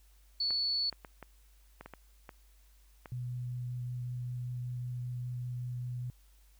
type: tone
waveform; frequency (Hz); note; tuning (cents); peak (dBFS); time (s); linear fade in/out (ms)
sine; 4435; C#8; 0; -29; 0.4-0.9; 5
type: clicks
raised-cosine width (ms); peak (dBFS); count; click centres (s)
0.5; -30; 9; 0.507 / 0.927 / 1.048 / 1.227 / 1.81 / 1.86 / 1.937 / 2.292 / 3.058
type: tone with vibrato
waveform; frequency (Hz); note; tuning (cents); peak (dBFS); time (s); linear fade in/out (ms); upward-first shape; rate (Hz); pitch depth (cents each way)
sine; 123.47; B2; 0; -35; 3.12-6.1; 0; triangle; 5.2; 10
effects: added 50 Hz sine -59 dBFS peak until 6.59 s + white hiss -69 dBFS RMS until 6.59 s